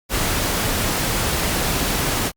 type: noise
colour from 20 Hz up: pink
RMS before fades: -21 dBFS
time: 0.09-2.32 s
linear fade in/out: 50 ms
effects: Opus 48 kbps